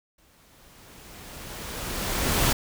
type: noise with exponential growth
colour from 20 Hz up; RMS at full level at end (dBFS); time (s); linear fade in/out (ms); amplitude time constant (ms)
pink; -21; 0.18-2.53; 5; 510
effects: none